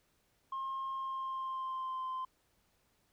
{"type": "tone with pitch glide", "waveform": "sine", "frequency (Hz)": [1069, 1037.4], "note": ["C6", "C6"], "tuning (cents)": [37, -15], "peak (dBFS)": -34, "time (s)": [0.52, 2.25], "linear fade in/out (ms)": 5, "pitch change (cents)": -52, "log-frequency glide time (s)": [0.93, 2.07], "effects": ["tanh soft clip ceiling -34 dBFS", "pink hiss -74 dBFS RMS until 3.12 s"]}